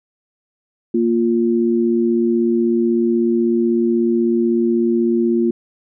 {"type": "tone pair together", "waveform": "sine", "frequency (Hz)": [233.1, 349.3], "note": ["A#3", "F4"], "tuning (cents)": [0, 0], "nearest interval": "perfect fifth", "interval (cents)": 700, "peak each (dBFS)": -16, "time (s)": [0.94, 5.51], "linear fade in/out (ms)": 5, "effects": []}